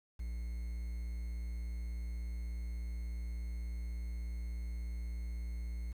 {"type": "tone with quantisation", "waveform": "triangle", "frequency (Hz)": 58.27, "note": "A#1", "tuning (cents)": 0, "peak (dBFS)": -35, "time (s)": [0.19, 5.93], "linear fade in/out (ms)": 10, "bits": 10, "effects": []}